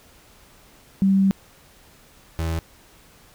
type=tone pair in turn; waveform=sine / 35% pulse; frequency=193.8 / 81.71 Hz; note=G3 / E2; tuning=-20 / -15 cents; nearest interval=octave + minor third; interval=1495 cents; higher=first; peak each=-14 / -21 dBFS; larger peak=first; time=1.02-1.31 / 2.39-2.59 s; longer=first; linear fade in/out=0 ms; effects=pink hiss -52 dBFS RMS until 3.34 s